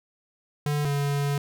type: tone pair in turn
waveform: square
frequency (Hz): 146.83 / 142.32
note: D3 / C#3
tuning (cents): 0 / +46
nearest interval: minor second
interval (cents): 54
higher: first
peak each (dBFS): -24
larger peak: neither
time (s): 0.66-0.85 / 0.85-1.38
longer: second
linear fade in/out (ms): 2
effects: none